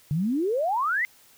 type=exponential sweep; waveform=sine; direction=up; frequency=140 to 2093 Hz; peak=-22 dBFS; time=0.11-1.05 s; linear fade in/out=0 ms; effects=white hiss -56 dBFS RMS until 1.37 s